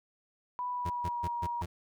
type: tone with pitch glide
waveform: sine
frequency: 987.8 to 951.4 Hz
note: B5 to A#5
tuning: 0 to +35 cents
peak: -32 dBFS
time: 0.59-1.62 s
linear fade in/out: 0 ms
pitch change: -65 cents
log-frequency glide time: 0.7-1.26 s
type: tone bursts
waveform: 35% pulse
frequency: 87.31 Hz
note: F2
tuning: in tune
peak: -32 dBFS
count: 5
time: 0.85-1.66 s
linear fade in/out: 10 ms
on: 50 ms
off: 140 ms
effects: none